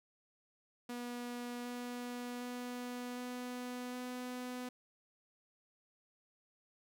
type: tone with pitch steps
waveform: sawtooth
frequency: 242.7 / 244.4 / 246.1 / 247.8 / 249.5 Hz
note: B3 / B3 / B3 / B3 / B3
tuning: -30 / -18 / -6 / +6 / +18 cents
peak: -37 dBFS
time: 0.89-4.69 s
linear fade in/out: 5 ms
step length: 760 ms
effects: none